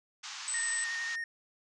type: band-pass noise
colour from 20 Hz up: white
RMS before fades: -43 dBFS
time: 0.23-1.16 s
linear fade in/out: 10 ms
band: 850 to 6800 Hz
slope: 48 dB/octave
type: tone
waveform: sine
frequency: 8040 Hz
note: B8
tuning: 30 cents sharp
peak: -32 dBFS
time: 0.48-0.84 s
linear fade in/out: 0 ms
type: tone with vibrato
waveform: triangle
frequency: 1845 Hz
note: A#6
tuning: 18 cents flat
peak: -32 dBFS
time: 0.54-1.24 s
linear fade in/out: 2 ms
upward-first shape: square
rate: 11 Hz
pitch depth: 13 cents each way
effects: resampled to 22050 Hz